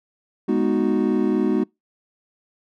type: chord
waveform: triangle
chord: G# minor seventh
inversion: none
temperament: equal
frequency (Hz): 207.7 / 246.9 / 311.1 / 370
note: G#3 / B3 / D#4 / F#4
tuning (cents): 0 / 0 / 0 / 0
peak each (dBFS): -21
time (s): 0.48-1.64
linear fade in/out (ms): 10
effects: noise-tail reverb RT60 0.2 s tail -26 dB re dry